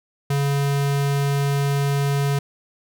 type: tone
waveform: square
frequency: 140.8 Hz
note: C#3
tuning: 27 cents sharp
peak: -19 dBFS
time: 0.3-2.39 s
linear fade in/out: 5 ms
effects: none